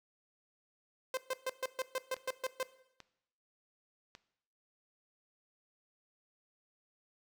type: tone bursts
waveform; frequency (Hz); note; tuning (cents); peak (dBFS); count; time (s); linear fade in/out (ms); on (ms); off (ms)
sawtooth; 519; C5; -14; -29; 10; 1.14-2.63; 2; 32; 130
type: clicks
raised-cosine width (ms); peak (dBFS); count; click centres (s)
0.2; -32; 5; 2.166 / 2.283 / 2.626 / 3.003 / 4.151
effects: noise-tail reverb RT60 0.8 s tail -17 dB re dry